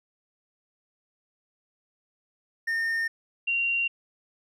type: tone pair in turn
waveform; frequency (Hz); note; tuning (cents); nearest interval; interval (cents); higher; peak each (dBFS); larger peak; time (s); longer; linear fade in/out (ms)
triangle / sine; 1824 / 2760; A#6 / F7; -38 / -21; perfect fifth; 717; second; -23; neither; 2.67-3.08 / 3.47-3.88; neither; 10
effects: none